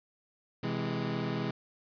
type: chord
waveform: 25% pulse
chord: C augmented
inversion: none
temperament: equal with one note detuned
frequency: 129.16 / 164.81 / 207.7 Hz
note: C3 / E3 / G#3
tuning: -22 / 0 / 0 cents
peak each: -32 dBFS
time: 0.63-1.51 s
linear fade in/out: 5 ms
effects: resampled to 11025 Hz + 10-bit